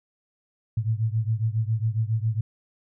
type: beating tone pair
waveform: sine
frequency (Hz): 108.5 / 115.8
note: A2 / A#2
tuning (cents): -24 / -11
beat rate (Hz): 7.3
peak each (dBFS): -24 / -26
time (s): 0.77-2.41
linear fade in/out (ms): 5
effects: none